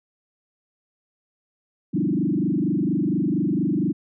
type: tone with frequency modulation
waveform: sine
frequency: 242.5 Hz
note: B3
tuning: 31 cents flat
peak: -19 dBFS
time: 1.93-3.93 s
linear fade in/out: 20 ms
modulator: 24.3 Hz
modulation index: 3.5
effects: none